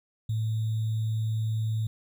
sine tone with sample-and-hold, 110 Hz, A2, in tune, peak -25 dBFS, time 0.29-1.87 s, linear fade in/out 5 ms, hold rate 3675 Hz, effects none

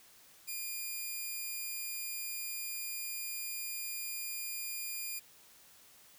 5% pulse tone, 2420 Hz, D#7, 49 cents flat, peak -28 dBFS, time 0.47-5.2 s, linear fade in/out 20 ms, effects white hiss -60 dBFS RMS until 6.18 s

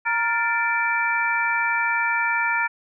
harmonic tone with a mistuned harmonic, 466.2 Hz, A#4, in tune, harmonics 2 / 3 / 4 / 5, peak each -25 / -25 / -25 / -25 dBFS, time 0.05-2.68 s, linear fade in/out 20 ms, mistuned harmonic 4, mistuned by -92 cents, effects none

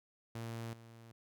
sawtooth tone with level steps, 114.9 Hz, A#2, 25 cents flat, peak -37 / -50 dBFS, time 0.35-1.12 s, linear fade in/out 5 ms, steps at 0.73 s, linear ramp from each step 2 ms, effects none

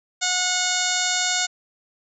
harmonic tone, 728 Hz, F#5, 28 cents flat, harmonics 1 / 2 / 3 / 4 / 5 / 6 / 7 / 8 / 9 / 10, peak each -30 / -28 / -30 / -32 / -28 / -29 / -32 / -33 / -29 / -27 dBFS, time 0.21-1.47 s, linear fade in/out 20 ms, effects none

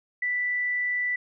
sine tone, 1975.5 Hz, B6, in tune, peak -24 dBFS, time 0.22-1.16 s, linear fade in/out 5 ms, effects none

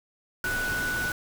sine tone in noise, 1480 Hz, F#6, in tune, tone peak -27 dBFS, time 0.44-1.12 s, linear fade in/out 2 ms, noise pink, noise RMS -34 dBFS, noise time 0.44-1.12 s, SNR +4 dB, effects none

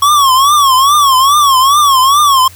square tone with vibrato, 1108.7 Hz, C#6, in tune, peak -6 dBFS, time 0.02-2.48 s, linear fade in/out 5 ms, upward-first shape triangle, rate 2.4 Hz, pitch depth 160 cents each way, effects added 90 Hz sine -36 dBFS peak until 2.55 s + white hiss -38 dBFS RMS until 2.55 s

